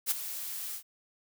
blue noise with ADSR envelope, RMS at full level -26 dBFS, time 0.06-0.83 s, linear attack 50 ms, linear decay 15 ms, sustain -12 dB, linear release 87 ms, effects none

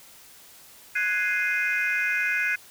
sine chord, Ab dominant seventh, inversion third, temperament equal, 1480 / 1661.2 / 2093 / 2489 Hz, Gb6 / Ab6 / C7 / Eb7, 0 / 0 / 0 / 0 cents, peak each -27 dBFS, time 0.95-2.56 s, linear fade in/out 10 ms, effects tanh soft clip ceiling -16 dBFS + white hiss -50 dBFS RMS until 2.7 s

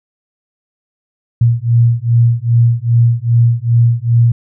sine beating tone pair, 116.54 / 119.04 Hz, A#2 / A#2, 0 / +37 cents, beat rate 2.5 Hz, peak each -11 / -11 dBFS, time 1.41-4.32 s, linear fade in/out 5 ms, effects none

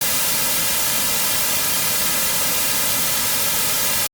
white noise with comb filter, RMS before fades -19 dBFS, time 0.01-4.07 s, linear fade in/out 5 ms, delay 2.7 ms, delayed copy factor -0.6, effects Opus 48 kbps

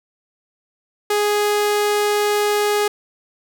sawtooth tone, 415.3 Hz, G#4, in tune, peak -12 dBFS, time 1.1-2.88 s, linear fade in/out 5 ms, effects none

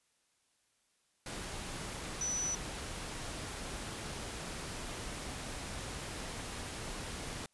sine tone in noise, 5950 Hz, F#8, 9 cents sharp, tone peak -33 dBFS, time 2.21-2.55 s, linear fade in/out 2 ms, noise pink, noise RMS -42 dBFS, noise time 1.26-7.46 s, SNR +6 dB, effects white hiss -75 dBFS RMS until 7.53 s + resampled to 24000 Hz

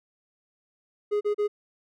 triangle tone bursts, 415.3 Hz, G#4, in tune, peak -20 dBFS, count 3, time 1.11-1.48 s, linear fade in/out 20 ms, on 100 ms, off 35 ms, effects none

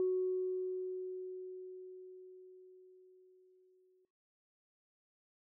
sine tone with exponential decay, 370 Hz, F#4, in tune, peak -28 dBFS, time 0-4.05 s, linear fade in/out 1 ms, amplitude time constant 880 ms, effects noise-tail reverb RT60 0.5 s tail -22 dB re dry + tanh soft clip ceiling -24 dBFS

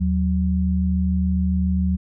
sine tone pair together, 77.78 / 184.99 Hz, D#2 / F#3, 0 / 0 cents, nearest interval octave + minor third, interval 1500 cents, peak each -20 dBFS, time 0-1.97 s, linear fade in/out 20 ms, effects none

